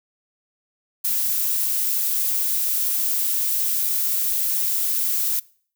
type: noise with high-pass filter sweep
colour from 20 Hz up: violet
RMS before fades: -22 dBFS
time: 1.04-5.4 s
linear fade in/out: 10 ms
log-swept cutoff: 1100 to 490 Hz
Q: 0.87
effects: noise-tail reverb RT60 0.5 s tail -23 dB re dry